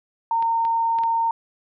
sine tone, 916 Hz, A#5, 31 cents flat, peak -18 dBFS, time 0.31-1.31 s, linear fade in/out 2 ms
clicks, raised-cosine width 0.3 ms, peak -22 dBFS, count 4, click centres 0.425 / 0.651 / 0.987 / 1.036 s
effects none

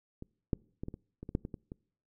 clicks, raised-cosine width 3 ms, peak -29 / -16 / -25 / -26 / -30 / -30 / -28 / -16 / -26 / -27 / -29 dBFS, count 11, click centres 0.224 / 0.532 / 0.835 / 0.884 / 0.941 / 1.23 / 1.291 / 1.351 / 1.451 / 1.542 / 1.719 s, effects noise-tail reverb RT60 0.6 s tail -26 dB re dry

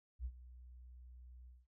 sine tone with ADSR envelope, 61.74 Hz, B1, in tune, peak -37 dBFS, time 0.19-1.67 s, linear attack 60 ms, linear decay 60 ms, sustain -16 dB, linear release 200 ms, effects none

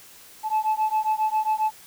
sine beating tone pair, 863 / 870.4 Hz, A5 / A5, -34 / -19 cents, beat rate 7.4 Hz, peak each -22 dBFS, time 0.43-1.72 s, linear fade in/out 50 ms, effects tanh soft clip ceiling -17 dBFS + white hiss -48 dBFS RMS until 1.86 s

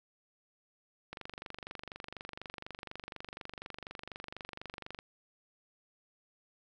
click train, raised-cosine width 0.3 ms, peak -26 dBFS, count 94, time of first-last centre 1.13-4.989 s, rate 24.1 Hz, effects none

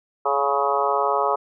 harmonic tone with a mistuned harmonic, 140.4 Hz, C#3, 22 cents sharp, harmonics 3 / 4 / 5 / 6 / 7 / 8 / 9, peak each -26 / -26 / -26 / -26 / -26 / -26 / -26 dBFS, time 0.25-1.36 s, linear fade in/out 10 ms, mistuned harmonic 8, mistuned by -32 cents, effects none

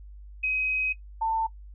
sine tone pair in turn, 2528 / 893.8 Hz, D#7 / A5, +27 / +27 cents, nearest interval octave + tritone, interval 1800 cents, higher first, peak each -23 dBFS, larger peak neither, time 0.43-0.93 / 1.21-1.47 s, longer first, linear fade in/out 10 ms, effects noise-tail reverb RT60 0.1 s tail -18 dB re dry + added 50 Hz sine -42 dBFS peak until 1.74 s

